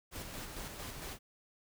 pink noise with tremolo, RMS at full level -43 dBFS, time 0.11-1.19 s, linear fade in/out 50 ms, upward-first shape square, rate 4.4 Hz, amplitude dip 35%, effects none

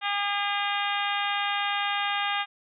harmonic tone, 405.4 Hz, G#4, 42 cents flat, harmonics 2 / 3 / 4 / 5 / 6 / 7 / 8 / 9, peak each -30 / -32 / -33 / -34 / -35 / -35 / -36 / -37 dBFS, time 0.01-2.46 s, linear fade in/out 50 ms, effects none

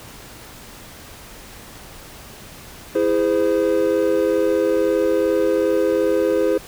triangle chord, E augmented, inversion none, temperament just, 329.6 / 412 / 515 Hz, E4 / G#4 / B#4, 0 / -14 / -28 cents, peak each -19 / -18 / -17 dBFS, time 2.95-6.58 s, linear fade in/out 5 ms, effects pink hiss -40 dBFS RMS until 6.67 s

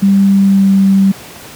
sine tone with pitch glide, 196.8 to 194.43 Hz, G3 to G3, +7 to -14 cents, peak -5 dBFS, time 0.02-1.12 s, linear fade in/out 10 ms, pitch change -21 cents, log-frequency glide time 0.32-0.76 s, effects pink hiss -32 dBFS RMS until 1.55 s + high-pass 100 Hz 12 dB/octave

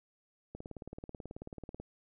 click train, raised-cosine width 2 ms, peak -30 dBFS, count 24, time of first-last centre 0.55-1.8 s, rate 18.4 Hz, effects none

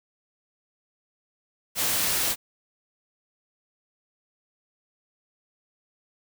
white noise, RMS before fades -25 dBFS, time 1.75-2.36 s, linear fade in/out 50 ms, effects none

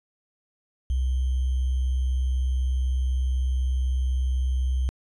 sine tone with sample-and-hold, 64 Hz, C2, 38 cents flat, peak -21 dBFS, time 0.9-4.89 s, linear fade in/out 0 ms, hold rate 3150 Hz, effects resampled to 22050 Hz

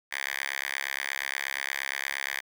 5% pulse tone with high-pass filter, 68.5 Hz, C#2, 20 cents flat, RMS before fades -33 dBFS, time 0.11-2.41 s, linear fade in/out 20 ms, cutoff 1700 Hz, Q 2.8, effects none

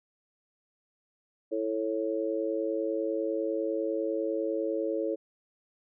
sine chord, A major, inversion second, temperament just, 330 / 440 / 550 Hz, E4 / A4 / C#5, +2 / 0 / -14 cents, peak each -32 dBFS, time 1.51-5.16 s, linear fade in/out 20 ms, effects none

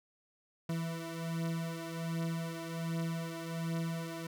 40% pulse beating tone pair, 164.81 / 166.11 Hz, E3 / E3, 0 / +14 cents, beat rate 1.3 Hz, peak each -36 / -39 dBFS, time 0.69-4.27 s, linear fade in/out 5 ms, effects none

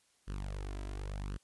sawtooth tone with flanger, 49 Hz, G1, in tune, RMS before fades -40 dBFS, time 0.27-1.38 s, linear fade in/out 20 ms, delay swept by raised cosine 0.65 to 3.05 ms, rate 0.91 Hz, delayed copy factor +0.75, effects white hiss -71 dBFS RMS until 1.43 s + resampled to 24000 Hz

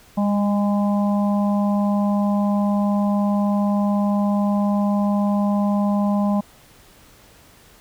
harmonic tone with a mistuned harmonic, 204.8 Hz, G#3, 24 cents flat, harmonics 1 / 3 / 4 / 5, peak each -17 / -27 / -29 / -31 dBFS, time 0.17-6.41 s, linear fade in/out 10 ms, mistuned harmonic 1, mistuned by -19 cents, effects pink hiss -50 dBFS RMS until 7.8 s

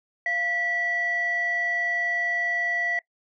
sine tone pair together, 691.2 / 1955 Hz, F5 / B6, -18 / -18 cents, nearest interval octave + tritone, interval 1800 cents, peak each -31 / -23 dBFS, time 0.26-2.99 s, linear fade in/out 2 ms, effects noise-tail reverb RT60 0.1 s tail -21 dB re dry + tanh soft clip ceiling -17 dBFS

